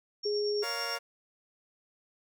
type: tone with tremolo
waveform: sine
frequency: 5510 Hz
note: F8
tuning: 24 cents flat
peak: -33 dBFS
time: 0.23-0.96 s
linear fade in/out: 10 ms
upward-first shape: triangle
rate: 8.9 Hz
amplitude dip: 50%
type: tone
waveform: sine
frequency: 415.3 Hz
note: G#4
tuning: in tune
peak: -28 dBFS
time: 0.25-0.64 s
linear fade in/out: 10 ms
type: chord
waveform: 15% pulse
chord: Bb minor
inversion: none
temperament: just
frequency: 466.2 / 559.4 / 699.2 Hz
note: Bb4 / Db5 / F5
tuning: 0 / +16 / +2 cents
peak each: -33 dBFS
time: 0.62-0.99 s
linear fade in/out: 20 ms
effects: none